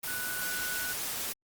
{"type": "tone in noise", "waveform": "sine", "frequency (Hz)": 1480, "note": "F#6", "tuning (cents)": 0, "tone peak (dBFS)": -35, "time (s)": [0.07, 0.93], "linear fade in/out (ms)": 10, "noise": "white", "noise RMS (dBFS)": -35, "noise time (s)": [0.03, 1.33], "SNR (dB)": -3, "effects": ["Opus 24 kbps"]}